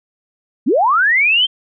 sine linear sweep, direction up, 190 to 3186 Hz, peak -10 dBFS, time 0.66-1.47 s, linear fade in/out 20 ms, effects none

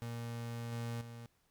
35% pulse tone with level steps, 117.4 Hz, A#2, 13 cents sharp, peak -38 / -36 / -45 dBFS, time 0.02-1.26 s, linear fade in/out 0 ms, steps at 0.72 / 1.01 s, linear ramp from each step 2 ms, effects pink hiss -75 dBFS RMS until 1.5 s

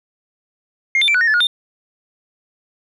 sine tone with pitch steps, 2129 / 3563 / 2339 / 1481 / 1849 / 1734 / 1438 / 3616 Hz, C7 / A7 / D7 / F#6 / A#6 / A6 / F#6 / A7, +30 / +21 / -8 / +1 / -15 / -26 / -50 / +47 cents, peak -10 dBFS, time 0.95-1.47 s, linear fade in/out 2 ms, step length 65 ms, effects tanh soft clip ceiling -10 dBFS

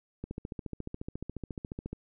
click train, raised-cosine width 3 ms, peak -24 dBFS, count 25, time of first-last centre 0.24-1.93 s, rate 14.2 Hz, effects none

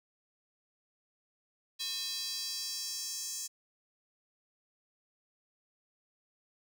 square tone with high-pass filter sweep, 363.3 Hz, F#4, 32 cents flat, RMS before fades -38 dBFS, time 1.79-3.48 s, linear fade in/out 20 ms, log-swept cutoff 3900 to 6500 Hz, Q 3.2, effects none

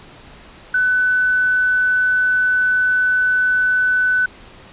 sine tone with quantisation, 1500 Hz, F#6, 23 cents sharp, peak -13 dBFS, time 0.74-4.26 s, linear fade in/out 5 ms, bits 7, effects pink hiss -42 dBFS RMS until 4.72 s + resampled to 8000 Hz

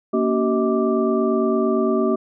sine tone cluster, 232.8 / 281.6 / 381.4 / 635 / 1174 Hz, A#3 / C#4 / G4 / D#5 / D6, -2 / +27 / -47 / +35 / -1 cents, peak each -21 / -25 / -20 / -25 / -28 dBFS, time 0.13-2.16 s, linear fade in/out 10 ms, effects none

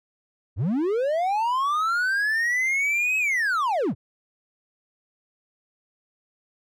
triangle linear two-way sweep, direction up then down, 75.3 to 2578 to 75.3 Hz, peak -19 dBFS, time 0.56-3.95 s, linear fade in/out 50 ms, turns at 3.18 s, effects none

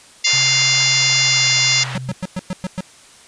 harmonic tone, 698.5 Hz, F5, in tune, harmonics 3 / 4 / 5 / 6 / 7 / 8 / 9 / 10, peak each -19 / -22 / -22 / -23 / -19 / -22 / -25 / -23 dBFS, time 0.24-1.84 s, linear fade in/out 10 ms
white band-pass noise, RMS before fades -30 dBFS, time 0.26-1.98 s, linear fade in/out 10 ms, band 770 to 2300 Hz, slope 12 dB/octave
sine tone with pitch glide, 132.3 to 129.2 Hz, C3 to C3, +20 to -21 cents, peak -26 dBFS, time 0.33-2.13 s, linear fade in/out 5 ms, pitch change -41 cents, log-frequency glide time 1.24-1.44 s
square tone bursts, 185 Hz, F#3, in tune, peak -21 dBFS, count 7, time 1.95-2.806 s, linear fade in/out 0 ms, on 28 ms, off 110 ms
effects white hiss -45 dBFS RMS until 3.27 s + resampled to 22050 Hz

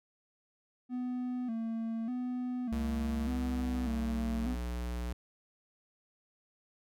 triangle tone with vibrato, 237.6 Hz, A#3, 33 cents sharp, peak -31 dBFS, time 0.89-4.57 s, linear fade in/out 50 ms, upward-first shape square, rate 0.84 Hz, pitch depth 84 cents each way
square tone with pitch glide, 67.2 to 60.22 Hz, C2 to B1, +47 to -43 cents, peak -35 dBFS, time 2.72-5.13 s, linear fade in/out 5 ms, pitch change -190 cents, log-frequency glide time 3.46-4.52 s
effects none

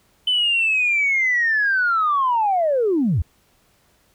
sine linear sweep, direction down, 3041 to 64 Hz, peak -15 dBFS, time 0.27-3.22 s, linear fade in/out 5 ms, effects tanh soft clip ceiling -11 dBFS + pink hiss -60 dBFS RMS until 4.14 s

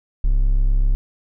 triangle tone, 33.96 Hz, C#1, 35 cents flat, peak -11 dBFS, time 0.24-0.95 s, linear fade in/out 0 ms, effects none

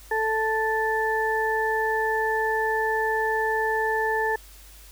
harmonic tone, 440 Hz, A4, in tune, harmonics 1 / 2 / 4, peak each -26 / -26 / -26 dBFS, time 0.11-4.36 s, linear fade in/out 5 ms, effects added 50 Hz sine -47 dBFS peak until 4.91 s + white hiss -50 dBFS RMS until 4.91 s

